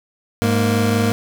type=tone pair together; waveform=25% pulse; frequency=103.83 / 233.1 Hz; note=G#2 / A#3; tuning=0 / 0 cents; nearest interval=octave + major second; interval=1400 cents; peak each=-14 dBFS; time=0.42-1.12 s; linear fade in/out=0 ms; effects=none